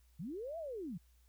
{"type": "linear two-way sweep", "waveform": "sine", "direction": "up then down", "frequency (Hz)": [134.9, 685, 145.4], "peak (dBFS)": -40, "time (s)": [0.19, 0.98], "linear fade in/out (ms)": 10, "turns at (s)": 0.58, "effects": ["added 60 Hz sine -64 dBFS peak until 1.28 s", "white hiss -75 dBFS RMS until 1.28 s"]}